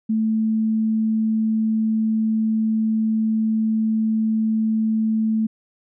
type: tone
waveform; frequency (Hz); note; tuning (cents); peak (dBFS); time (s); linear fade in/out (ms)
sine; 220; A3; 0; -17; 0.09-5.47; 10
effects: none